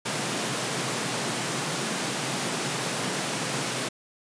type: high-pass noise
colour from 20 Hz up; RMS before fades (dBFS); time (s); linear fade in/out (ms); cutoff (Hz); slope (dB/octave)
pink; -29; 0.05-3.89; 10; 120; 96
effects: resampled to 22050 Hz